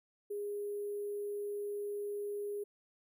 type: tone with sample-and-hold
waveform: sine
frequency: 410 Hz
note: G#4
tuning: 22 cents flat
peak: -36 dBFS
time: 0.3-2.64 s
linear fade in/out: 10 ms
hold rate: 11025 Hz
effects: none